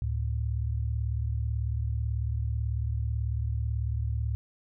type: tone pair together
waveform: sine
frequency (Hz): 71.83 / 110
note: D2 / A2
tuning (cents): -38 / 0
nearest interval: perfect fifth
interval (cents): 738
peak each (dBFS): -29 / -30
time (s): 0.02-4.35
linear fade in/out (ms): 0
effects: none